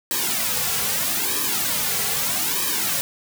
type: noise with flanger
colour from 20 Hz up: white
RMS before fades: -23 dBFS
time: 0.11-3.01 s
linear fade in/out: 0 ms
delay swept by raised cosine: 1.4 to 3.3 ms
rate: 0.79 Hz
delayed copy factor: -1
effects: none